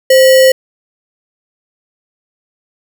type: tone with sample-and-hold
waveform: sine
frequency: 523.3 Hz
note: C5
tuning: in tune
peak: -3 dBFS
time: 0.1-0.52 s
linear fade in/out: 5 ms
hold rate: 2450 Hz
effects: none